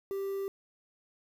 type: tone with quantisation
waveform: triangle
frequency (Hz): 392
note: G4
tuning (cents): 0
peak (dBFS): -30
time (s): 0.11-0.48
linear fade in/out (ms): 0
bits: 9
effects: none